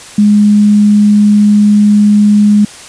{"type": "tone", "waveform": "sine", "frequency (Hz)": 207.8, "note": "G#3", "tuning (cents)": 1, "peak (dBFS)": -3, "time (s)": [0.18, 2.65], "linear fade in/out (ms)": 5, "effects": ["white hiss -31 dBFS RMS until 2.88 s", "resampled to 22050 Hz"]}